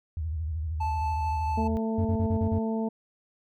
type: tone with vibrato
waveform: sine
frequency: 79 Hz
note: D#2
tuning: 27 cents sharp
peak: -28 dBFS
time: 0.17-1.77 s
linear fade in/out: 0 ms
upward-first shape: square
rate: 13 Hz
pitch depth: 98 cents each way
type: tone with tremolo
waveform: triangle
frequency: 876 Hz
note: A5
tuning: 8 cents flat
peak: -25 dBFS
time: 0.8-1.68 s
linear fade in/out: 10 ms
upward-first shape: triangle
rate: 4.6 Hz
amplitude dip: 25%
type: harmonic tone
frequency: 222.6 Hz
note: A3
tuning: 20 cents sharp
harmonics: 1 / 2 / 3 / 4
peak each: -27 / -33 / -37 / -39 dBFS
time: 1.57-2.89 s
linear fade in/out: 10 ms
type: tone bursts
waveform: triangle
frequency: 91.6 Hz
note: F#2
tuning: 17 cents flat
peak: -22 dBFS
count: 6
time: 1.98-2.586 s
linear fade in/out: 5 ms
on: 71 ms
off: 36 ms
effects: none